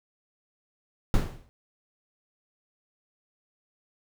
brown noise with exponential decay, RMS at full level -20 dBFS, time 1.14-1.49 s, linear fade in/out 0 ms, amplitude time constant 75 ms, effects none

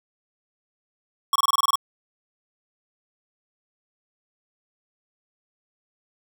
square tone bursts, 1108.7 Hz, C#6, in tune, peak -18 dBFS, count 9, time 1.33-1.756 s, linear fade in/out 2 ms, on 26 ms, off 24 ms, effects none

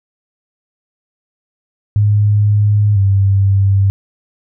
sine tone pair in turn, 104 / 98.16 Hz, G#2 / G2, +3 / +3 cents, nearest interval minor second, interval 100 cents, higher first, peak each -8 dBFS, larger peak neither, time 1.96-2.96 / 2.96-3.9 s, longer first, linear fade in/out 0 ms, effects none

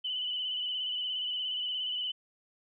sine tone with vibrato, 2996 Hz, F#7, 21 cents sharp, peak -31 dBFS, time 0.04-2.12 s, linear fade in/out 10 ms, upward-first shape square, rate 17 Hz, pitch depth 29 cents each way, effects none

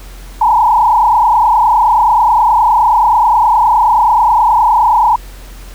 sine tone with frequency modulation, 911 Hz, A#5, 40 cents flat, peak -6 dBFS, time 0.41-5.16 s, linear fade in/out 5 ms, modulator 29.5 Hz, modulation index 2.5, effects added 44 Hz sine -29 dBFS peak until 5.74 s + pink hiss -38 dBFS RMS until 5.74 s

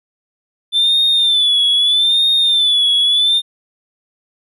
triangle tone with vibrato, 3520 Hz, A7, in tune, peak -8 dBFS, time 0.72-3.42 s, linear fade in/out 50 ms, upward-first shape sine, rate 0.79 Hz, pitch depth 82 cents each way, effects tanh soft clip ceiling -6 dBFS + resampled to 32000 Hz

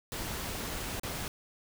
pink noise with dropouts, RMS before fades -37 dBFS, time 0.12-1.28 s, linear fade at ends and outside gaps 1 ms, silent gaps 0.997-1.033 s, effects none

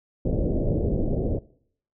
pink low-pass noise, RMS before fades -24 dBFS, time 0.25-1.39 s, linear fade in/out 5 ms, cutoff 590 Hz, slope 48 dB/octave, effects noise-tail reverb RT60 0.6 s tail -20 dB re dry

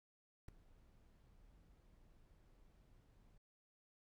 brown noise with ADSR envelope, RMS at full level -45 dBFS, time 0.48-3.38 s, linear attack 5 ms, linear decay 5 ms, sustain -22 dB, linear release 5 ms, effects none

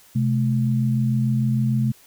sine tone pair together, 128.84 / 215.5 Hz, C3 / A3, -26 / -36 cents, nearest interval major sixth, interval 890 cents, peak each -19 / -22 dBFS, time 0.15-1.92 s, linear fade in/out 10 ms, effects white hiss -52 dBFS RMS until 2.06 s

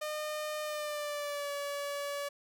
sawtooth tone with pitch glide, 608 to 570.6 Hz, D#5 to C#5, -40 to +50 cents, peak -31 dBFS, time 0.01-2.29 s, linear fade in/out 10 ms, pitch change -110 cents, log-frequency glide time 0.63-1.52 s, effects none

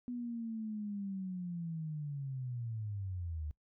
sine linear sweep, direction down, 246.9 to 73.2 Hz, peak -37 dBFS, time 0.08-3.51 s, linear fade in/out 0 ms, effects noise-tail reverb RT60 0.1 s tail -23 dB re dry

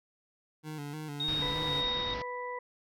25% pulse tone with vibrato, 149.5 Hz, D3, 31 cents sharp, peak -34 dBFS, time 0.63-1.84 s, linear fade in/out 50 ms, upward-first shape square, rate 3.3 Hz, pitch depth 57 cents each way
sine tone with tremolo, 3729 Hz, A#7, in tune, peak -29 dBFS, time 1.2-2.14 s, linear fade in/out 2 ms, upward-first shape sine, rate 2 Hz, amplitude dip 40%
pink low-pass noise, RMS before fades -41 dBFS, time 1.28-2.22 s, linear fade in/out 2 ms, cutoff 5600 Hz, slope 96 dB/octave
harmonic tone, 493.9 Hz, B4, in tune, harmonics 1 / 2 / 4, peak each -39 / -38 / -43 dBFS, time 1.42-2.59 s, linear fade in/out 5 ms
effects none

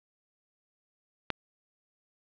click, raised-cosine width 0.3 ms, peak -12 dBFS, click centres 1.303 s, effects resampled to 11025 Hz + 7-bit

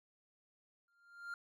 triangle tone with exponential growth, 1396.9 Hz, F6, in tune, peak -37 dBFS, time 0.88-1.34 s, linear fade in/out 2 ms, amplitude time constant 100 ms, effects none

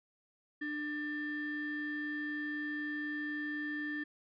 triangle ring-modulated tone, 742 Hz, F#5, 5 cents sharp, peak -30 dBFS, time 0.61-4.04 s, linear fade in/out 10 ms, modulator 1040 Hz, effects tanh soft clip ceiling -26 dBFS + resampled to 11025 Hz

